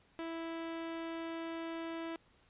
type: tone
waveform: sawtooth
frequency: 329.6 Hz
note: E4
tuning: in tune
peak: -35 dBFS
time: 0.19-2.16 s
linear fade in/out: 0 ms
effects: pink hiss -68 dBFS RMS until 2.49 s + resampled to 8000 Hz